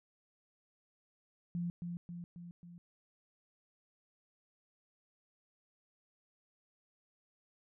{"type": "tone with echo", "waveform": "sine", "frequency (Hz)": 173.3, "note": "F3", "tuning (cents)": -13, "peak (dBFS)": -34, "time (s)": [1.55, 1.7], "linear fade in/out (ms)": 0, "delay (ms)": 270, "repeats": 4, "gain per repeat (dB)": -4, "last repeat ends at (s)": 2.78, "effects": []}